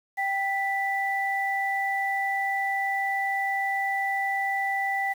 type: tone pair together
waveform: sine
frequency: 784 / 1975.5 Hz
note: G5 / B6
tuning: 0 / 0 cents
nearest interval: octave + major third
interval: 1600 cents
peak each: -27 dBFS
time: 0.17-5.14 s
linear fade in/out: 20 ms
effects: 8-bit